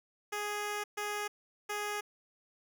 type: tone bursts at uneven times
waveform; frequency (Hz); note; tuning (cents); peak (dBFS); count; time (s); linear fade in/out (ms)
10% pulse; 415.3; G#4; 0; -26; 3; 0.32-0.84 / 0.97-1.28 / 1.69-2.01; 10
effects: none